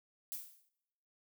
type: noise with exponential decay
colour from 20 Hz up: violet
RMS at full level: -39 dBFS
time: 0.32-0.69 s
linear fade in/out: 0 ms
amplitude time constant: 80 ms
effects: noise-tail reverb RT60 1.0 s tail -25 dB re dry